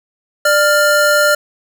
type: tone pair together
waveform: square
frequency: 593 / 1400.3 Hz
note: D5 / F6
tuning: +17 / +4 cents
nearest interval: octave + minor third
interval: 1487 cents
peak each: -13 dBFS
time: 0.45-1.35 s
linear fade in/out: 5 ms
effects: none